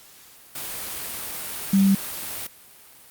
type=tone in noise; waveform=sine; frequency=195.3 Hz; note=G3; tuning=6 cents flat; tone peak=-14 dBFS; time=1.73-1.95 s; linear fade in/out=5 ms; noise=white; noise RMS=-32 dBFS; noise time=0.55-2.47 s; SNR=+15 dB; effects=white hiss -49 dBFS RMS until 3.1 s + Opus 48 kbps